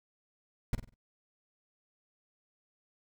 brown noise with echo, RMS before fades -28 dBFS, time 0.73-0.75 s, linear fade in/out 2 ms, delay 48 ms, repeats 4, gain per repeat -9 dB, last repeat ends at 0.942 s, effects noise-tail reverb RT60 0.1 s tail -24 dB re dry

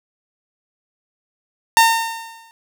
sawtooth tone with exponential decay, 911 Hz, A#5, 40 cents flat, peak -3 dBFS, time 1.77-2.51 s, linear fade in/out 0 ms, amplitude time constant 160 ms, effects none

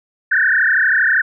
sine tone with frequency modulation, 1661.2 Hz, G#6, in tune, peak -11 dBFS, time 0.31-1.22 s, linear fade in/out 10 ms, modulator 32.6 Hz, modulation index 5.5, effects none

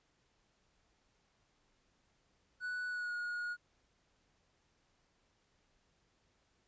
triangle tone with pitch glide, 1480 to 1443.7 Hz, F#6 to F#6, 0 to -43 cents, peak -35 dBFS, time 2.6-3.57 s, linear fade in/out 50 ms, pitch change -43 cents, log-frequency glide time 2.88-3.14 s, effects pink hiss -75 dBFS RMS until 6.67 s + resampled to 16000 Hz

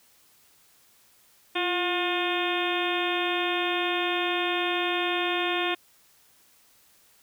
harmonic tone with a mistuned harmonic, 357.8 Hz, F4, 42 cents sharp, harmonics 1 / 2 / 3 / 4 / 5 / 6 / 7 / 8 / 9 / 10, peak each -29 / -32 / -34 / -36 / -35 / -38 / -32 / -38 / -36 / -35 dBFS, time 1.55-5.75 s, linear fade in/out 10 ms, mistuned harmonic 1, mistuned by -54 cents, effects white hiss -60 dBFS RMS until 7.22 s

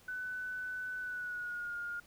sine tone with pitch glide, 1500 to 1419.9 Hz, F#6 to F6, +23 to +28 cents, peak -37 dBFS, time 0.08-2 s, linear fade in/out 5 ms, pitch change -95 cents, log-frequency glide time 1-1.75 s, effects pink hiss -62 dBFS RMS until 2.06 s

